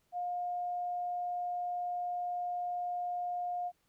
sine tone, 711 Hz, F5, 31 cents sharp, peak -33 dBFS, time 0.12-3.72 s, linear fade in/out 50 ms, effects pink hiss -75 dBFS RMS until 3.88 s

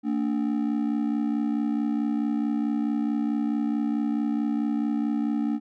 triangle ring-modulated tone, 258.4 Hz, C4, 21 cents flat, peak -18 dBFS, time 0.03-5.6 s, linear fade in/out 50 ms, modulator 32.3 Hz, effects none

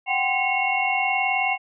sine tone cluster, 742 / 781 / 1036 / 2178 / 2760 Hz, F#5 / G5 / C6 / C#7 / F7, +5 / -7 / -17 / -31 / -21 cents, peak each -27 / -25 / -33 / -24 / -27 dBFS, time 0.06-1.58 s, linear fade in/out 50 ms, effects none

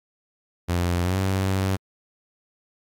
sawtooth tone with pitch glide, 87.7 to 95.64 Hz, F2 to G2, +8 to -42 cents, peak -17 dBFS, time 0.68-1.77 s, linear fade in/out 20 ms, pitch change +150 cents, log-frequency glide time 1.03-1.17 s, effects AAC 64 kbps

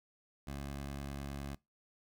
15% pulse tone, 69.8 Hz, C#2, 13 cents sharp, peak -34 dBFS, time 0.47-1.55 s, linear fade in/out 5 ms, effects noise-tail reverb RT60 0.2 s tail -22 dB re dry

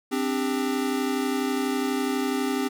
square chord, C suspended second, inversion none, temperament equal with one note detuned, 261.6 / 293.7 / 398.2 Hz, C4 / D4 / G4, 0 / 0 / +27 cents, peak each -27 / -31 / -30 dBFS, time 0.11-2.69 s, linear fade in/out 20 ms, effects none

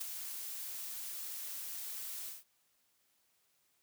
blue noise with ADSR envelope, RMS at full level -36 dBFS, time 0-2.44 s, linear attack 15 ms, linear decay 8 ms, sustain -7 dB, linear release 180 ms, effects white hiss -75 dBFS RMS until 3.82 s + high-pass 60 Hz 12 dB/octave

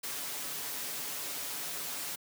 white noise with comb filter, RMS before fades -38 dBFS, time 0.03-2.16 s, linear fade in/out 10 ms, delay 7 ms, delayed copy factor +0.5, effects high-pass 150 Hz 12 dB/octave

